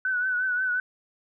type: tone with vibrato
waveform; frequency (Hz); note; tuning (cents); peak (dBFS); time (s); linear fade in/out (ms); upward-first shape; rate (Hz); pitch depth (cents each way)
sine; 1496; F#6; +19; -23; 0.05-0.8; 2; triangle; 5.6; 57
effects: none